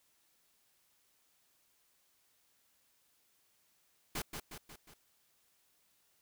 pink noise with echo, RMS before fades -38 dBFS, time 4.15-4.22 s, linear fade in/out 5 ms, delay 180 ms, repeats 4, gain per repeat -5 dB, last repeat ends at 4.94 s, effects white hiss -73 dBFS RMS until 6.21 s

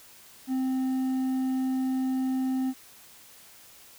triangle tone with hard clipping, 260.7 Hz, C4, 6 cents flat, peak -26 dBFS, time 0.47-2.74 s, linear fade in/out 50 ms, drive 7 dB, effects white hiss -52 dBFS RMS until 3.98 s

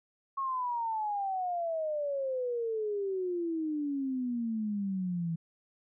sine exponential sweep, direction down, 1100 to 162.6 Hz, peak -30 dBFS, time 0.37-5.36 s, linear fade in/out 10 ms, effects none

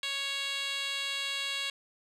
10% pulse tone with band-pass filter, 554.4 Hz, C#5, in tune, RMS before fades -34 dBFS, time 0.03-1.7 s, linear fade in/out 2 ms, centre 4000 Hz, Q 1.8, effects none

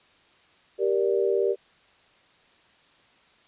sine chord, G minor, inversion none, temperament just, 392 / 470.4 / 588 Hz, G4 / Bb4 / D5, 0 / +16 / +2 cents, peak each -23 / -25 / -29 dBFS, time 0.78-1.56 s, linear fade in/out 50 ms, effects white hiss -59 dBFS RMS until 3.47 s + resampled to 8000 Hz

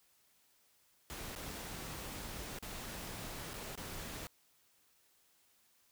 pink noise with dropouts, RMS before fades -45 dBFS, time 1.1-4.27 s, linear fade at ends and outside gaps 0 ms, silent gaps 1.352-1.361 / 2.587-2.626 / 3.534-3.54 / 3.754-3.776 s, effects white hiss -71 dBFS RMS until 5.91 s

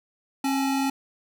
square tone pair together, 270.1 / 852 Hz, C#4 / G#5, -45 / +44 cents, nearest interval octave + minor sixth, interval 1989 cents, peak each -24 / -30 dBFS, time 0.44-0.9 s, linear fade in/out 5 ms, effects none

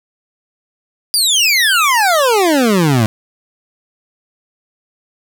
25% pulse exponential sweep, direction down, 4927 to 104.6 Hz, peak -6 dBFS, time 1.14-3.06 s, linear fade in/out 0 ms, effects none

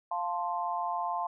sine chord, F major, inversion none, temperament equal, 698.5 / 880 / 1046.5 Hz, F5 / A5 / C6, 0 / 0 / 0 cents, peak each -34 dBFS, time 0.11-1.27 s, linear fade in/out 5 ms, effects none

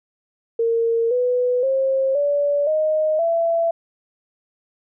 sine tone with pitch steps, 459.8 / 495.7 / 534.3 / 576 / 620.9 / 669.3 Hz, A#4 / B4 / C5 / D5 / D#5 / E5, -24 / +6 / +36 / -34 / -4 / +26 cents, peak -16 dBFS, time 0.59-3.71 s, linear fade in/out 5 ms, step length 520 ms, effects none

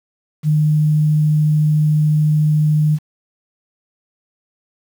sine tone, 152.3 Hz, D#3, 37 cents flat, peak -11 dBFS, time 0.43-2.99 s, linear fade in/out 50 ms, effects 7-bit

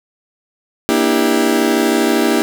35% pulse chord, E half-diminished seventh, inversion second, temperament just, 237.3 / 296.7 / 329.6 / 395.6 Hz, Bb3 / D4 / E4 / G4, +31 / +18 / 0 / +16 cents, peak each -16 dBFS, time 0.89-2.42 s, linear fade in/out 0 ms, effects none

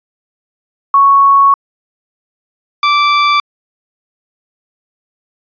sine / sawtooth tone pair in turn, 1109 / 1167.8 Hz, C#6 / D6, 0 / -10 cents, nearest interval minor second, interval 90 cents, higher second, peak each -4 dBFS, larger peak neither, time 0.94-1.54 / 2.83-3.4 s, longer first, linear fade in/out 2 ms, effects resampled to 11025 Hz

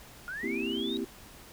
sine linear sweep, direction up, 1396.9 to 3843 Hz, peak -35 dBFS, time 0.28-0.97 s, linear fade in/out 0 ms
sine chord, C dominant seventh, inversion third, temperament equal, 233.1 / 261.6 / 329.6 / 392 Hz, Bb3 / C4 / E4 / G4, 0 / 0 / 0 / 0 cents, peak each -36 dBFS, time 0.43-1.05 s, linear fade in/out 5 ms
effects pink hiss -51 dBFS RMS until 1.52 s

